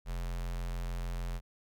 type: tone with notch filter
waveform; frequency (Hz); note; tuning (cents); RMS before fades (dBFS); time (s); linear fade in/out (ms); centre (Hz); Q
square; 43.32; F1; -13; -36; 0.05-1.41; 50; 300; 1.4
effects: none